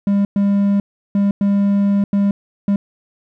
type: tone bursts at uneven times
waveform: triangle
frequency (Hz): 200.5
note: G3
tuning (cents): +39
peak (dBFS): -10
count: 6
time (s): 0.07-0.25 / 0.36-0.8 / 1.15-1.31 / 1.41-2.04 / 2.13-2.31 / 2.68-2.76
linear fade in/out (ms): 2
effects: none